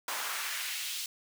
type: noise with high-pass filter sweep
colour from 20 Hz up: pink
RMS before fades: -36 dBFS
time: 0.08-1.06 s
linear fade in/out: 2 ms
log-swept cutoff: 860 to 3800 Hz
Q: 1.3
effects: none